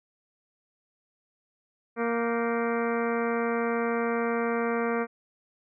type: harmonic tone with a mistuned harmonic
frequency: 233.2 Hz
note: A#3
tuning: 1 cent sharp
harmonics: 1 / 2 / 3 / 4 / 5 / 6 / 7 / 8 / 9 / 10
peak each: -30 / -28 / -35 / -39 / -35 / -38 / -39 / -41 / -42 / -43 dBFS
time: 1.96-5.07 s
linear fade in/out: 50 ms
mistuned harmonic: 7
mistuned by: -83 cents
effects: none